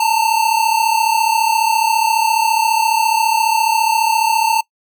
square tone pair together, 878.4 / 913 Hz, A5 / A#5, -3 / -36 cents, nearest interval minor second, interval 67 cents, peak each -16 dBFS, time 0-4.61 s, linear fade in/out 5 ms, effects noise-tail reverb RT60 0.1 s tail -22 dB re dry

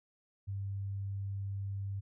sine tone, 98.7 Hz, G2, 12 cents sharp, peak -35 dBFS, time 0.47-2.01 s, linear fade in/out 20 ms, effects none

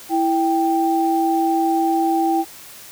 sine tone pair together, 330 / 784.9 Hz, E4 / G5, +2 / +2 cents, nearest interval octave + minor third, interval 1500 cents, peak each -18 dBFS, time 0.09-2.45 s, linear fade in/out 50 ms, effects white hiss -40 dBFS RMS until 2.91 s

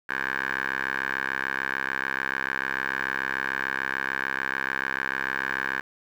10% pulse tone with band-pass filter, 66.8 Hz, C2, 36 cents sharp, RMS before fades -29 dBFS, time 0.09-5.81 s, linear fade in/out 5 ms, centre 1600 Hz, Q 4.9, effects 9-bit

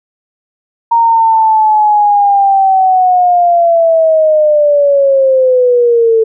sine linear sweep, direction down, 932.3 to 442.5 Hz, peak -5 dBFS, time 0.91-6.24 s, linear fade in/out 10 ms, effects none

